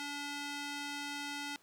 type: tone with band-pass filter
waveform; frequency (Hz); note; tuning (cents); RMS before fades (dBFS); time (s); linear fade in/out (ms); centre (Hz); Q
square; 287.4; D4; -37; -41; 0-1.56; 0; 3400; 0.6
effects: pink hiss -66 dBFS RMS until 1.62 s + high-pass 150 Hz 12 dB/octave